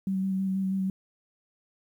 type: tone with vibrato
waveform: sine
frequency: 191.1 Hz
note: G3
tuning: 44 cents flat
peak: -25 dBFS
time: 0.07-0.9 s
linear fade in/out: 2 ms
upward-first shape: square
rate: 6.2 Hz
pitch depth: 14 cents each way
effects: 10-bit